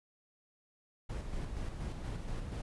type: noise with tremolo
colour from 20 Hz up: brown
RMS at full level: -38 dBFS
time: 1.09-2.62 s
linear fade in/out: 10 ms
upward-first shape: square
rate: 4.2 Hz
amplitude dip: 35%
effects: resampled to 24000 Hz